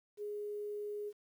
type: tone with quantisation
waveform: sine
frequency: 415.3 Hz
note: G#4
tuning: in tune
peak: -38 dBFS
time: 0.17-1.13 s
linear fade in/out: 50 ms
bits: 11
effects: none